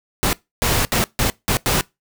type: noise bursts at uneven times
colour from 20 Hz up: pink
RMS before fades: -18 dBFS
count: 6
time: 0.23-0.33 / 0.62-0.85 / 0.92-1.04 / 1.19-1.3 / 1.48-1.57 / 1.66-1.81 s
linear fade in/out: 0 ms
effects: noise-tail reverb RT60 0.2 s tail -22 dB re dry